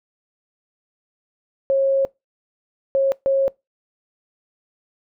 sine tone bursts at uneven times, 543 Hz, C#5, 36 cents flat, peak -14 dBFS, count 3, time 1.7-2.05 / 2.95-3.12 / 3.26-3.48 s, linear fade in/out 0 ms, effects noise-tail reverb RT60 0.2 s tail -24 dB re dry

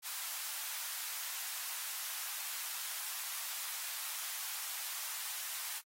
white high-pass noise, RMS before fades -41 dBFS, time 0.02-5.82 s, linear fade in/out 50 ms, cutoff 830 Hz, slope 24 dB/octave, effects AAC 48 kbps

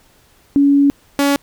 sine / sawtooth tone pair in turn, 282 / 282 Hz, C#4 / C#4, +30 / +30 cents, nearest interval unison, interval 0 cents, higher neither, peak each -8 dBFS, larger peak neither, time 0.56-0.9 / 1.19-1.36 s, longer first, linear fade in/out 0 ms, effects pink hiss -52 dBFS RMS until 1.42 s

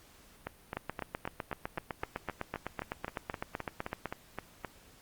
two click trains, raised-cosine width 0.5 ms, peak -21 / -19 dBFS, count 17 / 27, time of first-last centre 0.47-4.648 / 0.77-4.057 s, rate 3.83 / 7.91 Hz, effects pink hiss -59 dBFS RMS until 5.01 s + Opus 48 kbps

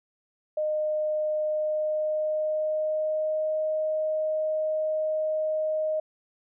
sine tone with pitch glide, 613 to 622.3 Hz, D#5 to D#5, -26 to 0 cents, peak -24 dBFS, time 0.57-6 s, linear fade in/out 5 ms, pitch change +26 cents, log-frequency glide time 1.46-3.59 s, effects none

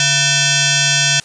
sine tone with frequency modulation, 1514 Hz, F#6, 39 cents sharp, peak -11 dBFS, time 0-1.2 s, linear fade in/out 2 ms, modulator 829 Hz, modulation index 6.6, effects white hiss -43 dBFS RMS until 1.24 s + resampled to 22050 Hz

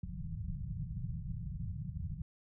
white low-pass noise, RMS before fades -40 dBFS, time 0.03-2.22 s, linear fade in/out 2 ms, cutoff 180 Hz, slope 96 dB/octave, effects none

